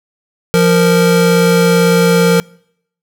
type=tone pair together; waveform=square; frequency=173.8 / 463.5 Hz; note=F3 / A#4; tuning=-8 / -10 cents; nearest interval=octave + perfect fourth; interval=1698 cents; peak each=-11 dBFS; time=0.54-2.4 s; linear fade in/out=0 ms; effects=noise-tail reverb RT60 0.7 s tail -26 dB re dry